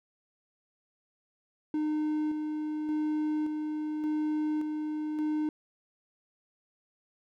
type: tone with tremolo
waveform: triangle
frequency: 305.3 Hz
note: D#4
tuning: 33 cents flat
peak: -25 dBFS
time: 1.74-5.49 s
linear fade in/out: 2 ms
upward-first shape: square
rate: 0.87 Hz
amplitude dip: 35%
effects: none